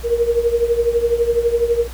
sine tone with tremolo, 470 Hz, A#4, 14 cents sharp, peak -10 dBFS, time 0.03-1.88 s, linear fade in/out 50 ms, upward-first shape triangle, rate 12 Hz, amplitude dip 85%, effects added 60 Hz sine -29 dBFS peak until 1.93 s + pink hiss -38 dBFS RMS until 1.93 s

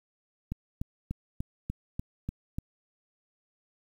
click train, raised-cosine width 5 ms, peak -20 dBFS, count 8, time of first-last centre 0.52-2.585 s, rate 3.39 Hz, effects 9-bit

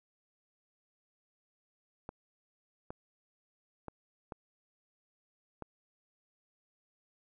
clicks, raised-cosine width 1 ms, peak -27 dBFS, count 5, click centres 2.091 / 2.905 / 3.883 / 4.322 / 5.623 s, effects none

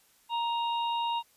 harmonic tone, 935 Hz, A#5, 5 cents sharp, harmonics 1 / 3 / 4, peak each -28 / -38 / -40 dBFS, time 0.29-1.23 s, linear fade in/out 50 ms, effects white hiss -64 dBFS RMS until 1.36 s + resampled to 32000 Hz

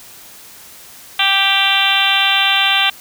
harmonic tone, 392 Hz, G4, in tune, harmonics 2 / 3 / 4 / 5 / 6 / 7 / 8 / 9 / 10, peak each -21 / -23 / -21 / -24 / -20 / -18 / -18 / -18 / -24 dBFS, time 1.19-2.9 s, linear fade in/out 5 ms, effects white hiss -39 dBFS RMS until 3 s

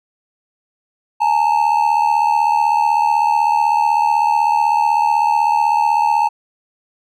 triangle ring-modulated tone, 880 Hz, A5, in tune, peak -7 dBFS, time 1.2-6.29 s, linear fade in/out 20 ms, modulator 38 Hz, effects none

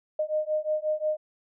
sine beating tone pair, 612 / 617.6 Hz, D#5 / D#5, -29 / -13 cents, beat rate 5.6 Hz, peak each -28 dBFS, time 0.19-1.17 s, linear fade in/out 5 ms, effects none

